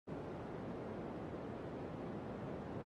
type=low-pass noise; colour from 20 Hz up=white; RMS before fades=-45 dBFS; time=0.07-2.83 s; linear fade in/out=20 ms; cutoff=420 Hz; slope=12 dB/octave; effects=high-pass 100 Hz 12 dB/octave + AAC 32 kbps